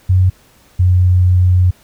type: tone pair in turn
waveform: sine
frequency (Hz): 92.5 / 90.7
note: F#2 / F#2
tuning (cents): 0 / -34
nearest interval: unison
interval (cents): 34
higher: first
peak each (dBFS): -7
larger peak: neither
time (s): 0.09-0.3 / 0.79-1.71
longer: second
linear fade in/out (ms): 10
effects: pink hiss -49 dBFS RMS until 1.83 s